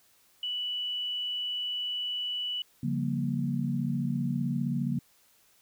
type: tone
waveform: sine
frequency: 2960 Hz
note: F#7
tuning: in tune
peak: -30 dBFS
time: 0.43-2.62 s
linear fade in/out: 2 ms
type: chord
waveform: sine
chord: G half-diminished seventh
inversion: second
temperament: just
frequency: 141.12 / 176.4 / 196 / 235.2 Hz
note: Db3 / F3 / G3 / Bb3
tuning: +31 / +18 / 0 / +16 cents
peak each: -31 / -34 / -37 / -31 dBFS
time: 2.83-4.99 s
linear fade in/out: 5 ms
effects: white hiss -64 dBFS RMS until 5.61 s